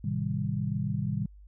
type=chord; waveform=sine; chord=A half-diminished seventh; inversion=none; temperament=just; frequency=110 / 132 / 158.4 / 198 Hz; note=A2 / C3 / Eb3 / G3; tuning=0 / +16 / +31 / +18 cents; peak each=-33 dBFS; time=0.04-1.26 s; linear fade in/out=5 ms; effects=added 50 Hz sine -48 dBFS peak until 1.47 s